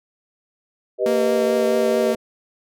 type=chord; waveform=sine; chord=G augmented; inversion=none; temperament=equal; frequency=392 / 493.9 / 622.3 Hz; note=G4 / B4 / D#5; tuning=0 / 0 / 0 cents; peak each=-21 dBFS; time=0.98-2.16 s; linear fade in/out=50 ms
type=tone with vibrato; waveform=sawtooth; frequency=230 Hz; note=A#3; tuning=23 cents flat; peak=-19 dBFS; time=1.06-2.15 s; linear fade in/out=2 ms; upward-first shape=triangle; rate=4.6 Hz; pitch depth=18 cents each way
effects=none